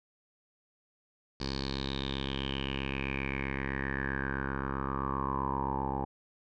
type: tone with low-pass filter sweep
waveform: 10% pulse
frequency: 67.7 Hz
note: C#2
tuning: 40 cents flat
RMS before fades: -34 dBFS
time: 1.4-6.05 s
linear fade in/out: 5 ms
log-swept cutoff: 4700 to 800 Hz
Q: 7.7
effects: none